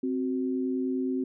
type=tone pair together; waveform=sine; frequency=261.6 / 371 Hz; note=C4 / F#4; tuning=0 / +5 cents; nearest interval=tritone; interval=605 cents; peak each=-27 / -32 dBFS; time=0.03-1.24 s; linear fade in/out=5 ms; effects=none